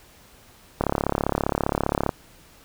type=click train; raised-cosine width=1 ms; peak=-7 dBFS; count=46; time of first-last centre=0.81-2.092 s; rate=35.1 Hz; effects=pink hiss -52 dBFS RMS until 2.64 s